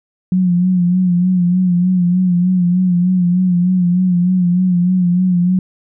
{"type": "tone with vibrato", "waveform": "sine", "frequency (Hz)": 180, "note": "F#3", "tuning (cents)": -47, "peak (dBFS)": -10, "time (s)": [0.32, 5.59], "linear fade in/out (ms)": 2, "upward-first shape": "sine", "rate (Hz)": 3.3, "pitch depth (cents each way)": 54, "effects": []}